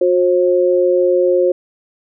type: tone pair together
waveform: sine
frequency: 361.3 / 535 Hz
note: F#4 / C5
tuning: -41 / +38 cents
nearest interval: perfect fifth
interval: 679 cents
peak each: -13 dBFS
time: 0.01-1.52 s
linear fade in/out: 5 ms
effects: none